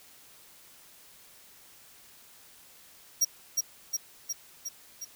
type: tone with echo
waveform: 45% pulse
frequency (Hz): 5660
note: F8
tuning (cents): +22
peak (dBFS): -21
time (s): 3.21-3.25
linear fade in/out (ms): 10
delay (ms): 360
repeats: 5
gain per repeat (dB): -3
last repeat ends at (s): 5.05
effects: white hiss -55 dBFS RMS until 5.15 s